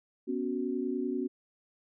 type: chord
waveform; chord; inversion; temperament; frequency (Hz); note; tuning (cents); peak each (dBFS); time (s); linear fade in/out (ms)
sine; B suspended second; none; equal; 246.9 / 277.2 / 370; B3 / C#4 / F#4; 0 / 0 / 0; -34; 0.27-1.28; 20
effects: none